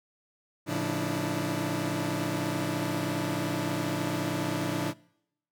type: tone cluster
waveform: sawtooth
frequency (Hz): 110.9 / 140.2 / 173.9 / 294.9 / 324.4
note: A2 / C#3 / F3 / D4 / E4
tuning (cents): +14 / +20 / -7 / +7 / -28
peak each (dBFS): -33 / -32 / -31 / -29 / -31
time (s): 0.66-4.94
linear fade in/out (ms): 50
effects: noise-tail reverb RT60 0.8 s tail -24 dB re dry